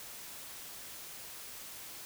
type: silence
effects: white hiss -47 dBFS RMS until 2.05 s